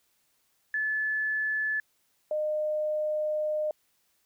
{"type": "tone pair in turn", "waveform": "sine", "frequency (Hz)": [1730, 610.3], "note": ["A6", "D#5"], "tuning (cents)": [-30, -34], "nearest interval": "octave + tritone", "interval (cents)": 1804, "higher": "first", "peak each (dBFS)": -26, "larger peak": "neither", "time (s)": [[0.74, 1.8], [2.31, 3.71]], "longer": "second", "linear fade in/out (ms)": 2, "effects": ["white hiss -71 dBFS RMS until 4.25 s"]}